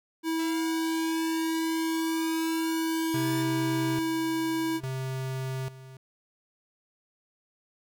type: tone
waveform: square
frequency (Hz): 324.6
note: E4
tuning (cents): -27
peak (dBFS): -27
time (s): 0.23-4.81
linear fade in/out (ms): 50
type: exponential sweep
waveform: 5% pulse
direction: up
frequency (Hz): 659.3 to 1804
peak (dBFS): -30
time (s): 0.39-3.43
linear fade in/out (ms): 5
type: tone with tremolo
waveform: square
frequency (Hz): 131.6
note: C3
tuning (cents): +10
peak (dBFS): -31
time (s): 3.14-5.97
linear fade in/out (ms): 2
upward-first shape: square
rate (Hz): 0.59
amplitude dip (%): 80
effects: none